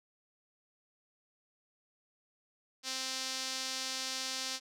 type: tone with band-pass filter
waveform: sawtooth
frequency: 261.6 Hz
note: C4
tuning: in tune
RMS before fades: -38 dBFS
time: 2.83-4.6 s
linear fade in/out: 50 ms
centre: 5100 Hz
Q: 1.8
effects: none